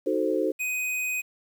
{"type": "chord", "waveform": "sine", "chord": "D# diminished seventh", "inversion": "none", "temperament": "equal", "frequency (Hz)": [311.1, 370, 440, 523.3], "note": ["D#4", "F#4", "A4", "C5"], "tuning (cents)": [0, 0, 0, 0], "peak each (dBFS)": -28, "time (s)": [0.06, 0.52], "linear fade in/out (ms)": 10}
{"type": "tone", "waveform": "square", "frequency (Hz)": 2500, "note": "D#7", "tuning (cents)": 8, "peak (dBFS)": -27, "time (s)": [0.59, 1.22], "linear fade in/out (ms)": 20}
{"effects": ["9-bit"]}